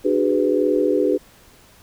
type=chord; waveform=sine; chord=G# half-diminished seventh; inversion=second; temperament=just; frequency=299 / 373.8 / 415.3 / 498.4 Hz; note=D4 / F#4 / G#4 / B4; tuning=+31 / +18 / 0 / +16 cents; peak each=-21 dBFS; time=0.04-1.18 s; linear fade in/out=20 ms; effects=pink hiss -50 dBFS RMS until 1.82 s